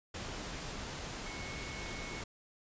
sine tone in noise, 2200 Hz, C#7, 14 cents flat, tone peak -47 dBFS, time 1.26-2.21 s, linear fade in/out 5 ms, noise pink, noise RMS -42 dBFS, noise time 0.14-2.24 s, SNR -8 dB, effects resampled to 16000 Hz

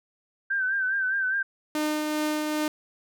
sine tone with vibrato, 1555 Hz, G6, 14 cents flat, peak -23 dBFS, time 0.5-1.43 s, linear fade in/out 10 ms, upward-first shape sine, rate 4.9 Hz, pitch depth 59 cents each way
sawtooth tone with tremolo, 304.2 Hz, D#4, 39 cents flat, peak -20 dBFS, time 1.75-2.68 s, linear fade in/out 2 ms, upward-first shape triangle, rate 2.5 Hz, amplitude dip 30%
effects none

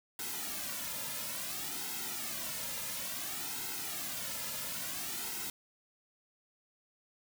white noise with flanger, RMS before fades -39 dBFS, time 0.19-5.5 s, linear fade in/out 2 ms, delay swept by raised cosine 1.7 to 2.68 ms, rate 0.58 Hz, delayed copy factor -0.75, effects none

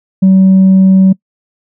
triangle tone with tanh clipping, 190 Hz, F#3, 46 cents sharp, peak -3 dBFS, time 0.22-1.13 s, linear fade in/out 10 ms, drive 6 dB, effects noise-tail reverb RT60 0.1 s tail -24 dB re dry

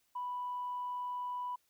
sine tone, 987.8 Hz, B5, in tune, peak -35 dBFS, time 0.15-1.56 s, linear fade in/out 10 ms, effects tanh soft clip ceiling -31 dBFS + white hiss -75 dBFS RMS until 1.69 s

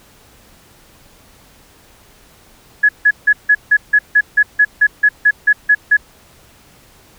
sine tone bursts, 1689 Hz, G#6, 29 cents sharp, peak -6 dBFS, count 15, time 2.83-5.97 s, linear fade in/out 10 ms, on 60 ms, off 160 ms, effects pink hiss -47 dBFS RMS until 7.18 s

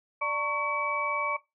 sine tone cluster, 591 / 912 / 1112 / 2292 Hz, D5 / A#5 / C#6 / D7, +11 / -38 / +5 / -43 cents, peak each -35 / -35 / -29 / -31 dBFS, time 0.21-1.37 s, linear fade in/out 10 ms, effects noise-tail reverb RT60 0.2 s tail -18 dB re dry

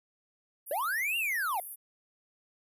pink high-pass noise, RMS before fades -40 dBFS, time 0.66-1.76 s, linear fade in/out 20 ms, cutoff 10000 Hz, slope 96 dB/octave
triangle linear two-way sweep, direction up then down, 523.3 to 2838 to 681 Hz, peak -27 dBFS, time 0.71-1.6 s, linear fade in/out 2 ms, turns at 1.17 s
effects resampled to 32000 Hz

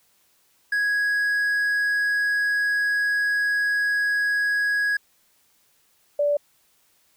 triangle / sine tone pair in turn, 1661.2 / 581.6 Hz, G#6 / D5, 0 / -17 cents, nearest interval octave + tritone, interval 1817 cents, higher first, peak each -18 dBFS, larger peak neither, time 0.72-4.97 / 6.19-6.37 s, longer first, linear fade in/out 5 ms, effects white hiss -63 dBFS RMS until 7.16 s

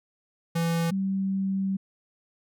square / sine tone pair in turn, 167.1 / 193.18 Hz, E3 / G3, +24 / -25 cents, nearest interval minor third, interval 251 cents, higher second, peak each -24 dBFS, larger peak neither, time 0.55-0.91 / 0.91-1.77 s, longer second, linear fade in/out 10 ms, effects none

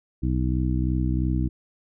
harmonic tone, 63 Hz, B1, 35 cents sharp, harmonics 1 / 2 / 3 / 4 / 5, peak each -24 / -26 / -30 / -31 / -30 dBFS, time 0.22-1.49 s, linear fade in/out 20 ms, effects none

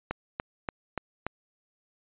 click train, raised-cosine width 0.5 ms, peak -15 dBFS, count 5, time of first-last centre 0.11-1.266 s, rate 3.46 Hz, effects resampled to 8000 Hz

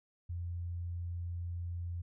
sine tone, 86.7 Hz, F2, 12 cents flat, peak -36 dBFS, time 0.29-2.02 s, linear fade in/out 10 ms, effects none

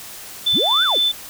sine tone with tremolo, 3520 Hz, A7, in tune, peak -14 dBFS, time 0.46-1.12 s, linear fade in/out 10 ms, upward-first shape square, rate 4 Hz, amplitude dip 25%
sine linear two-way sweep, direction up then down, 32.7 to 1573 to 176.5 Hz, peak -19 dBFS, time 0.52-0.99 s, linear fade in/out 50 ms, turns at 0.84 s
effects white hiss -36 dBFS RMS until 1.29 s

